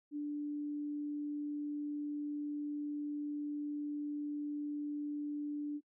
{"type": "tone", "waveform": "sine", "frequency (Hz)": 293.7, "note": "D4", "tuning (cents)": 0, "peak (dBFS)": -36, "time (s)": [0.11, 5.81], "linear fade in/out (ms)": 50, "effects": ["noise-tail reverb RT60 0.1 s tail -26 dB re dry"]}